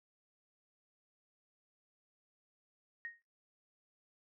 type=tone with exponential decay; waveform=sine; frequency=1864.7 Hz; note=A#6; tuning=in tune; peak=-38 dBFS; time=3.05-3.22 s; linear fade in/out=0 ms; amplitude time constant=36 ms; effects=noise-tail reverb RT60 0.3 s tail -20 dB re dry